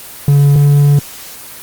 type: tone pair in turn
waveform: triangle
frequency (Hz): 142.3 / 143.7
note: C#3 / D3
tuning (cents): +46 / -37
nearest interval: unison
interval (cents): 17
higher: second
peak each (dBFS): -3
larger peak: neither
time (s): 0.28-0.56 / 0.56-0.99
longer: second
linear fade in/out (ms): 2
effects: white hiss -31 dBFS RMS until 1.62 s + Opus 24 kbps